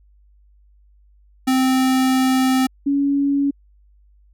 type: tone pair in turn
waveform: square / sine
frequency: 260.4 / 280.8 Hz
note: C4 / C#4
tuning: -8 / +22 cents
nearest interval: minor second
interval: 130 cents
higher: second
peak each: -15 dBFS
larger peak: neither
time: 1.47-2.67 / 2.86-3.51 s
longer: first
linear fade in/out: 10 ms
effects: added 50 Hz sine -50 dBFS peak until 4.33 s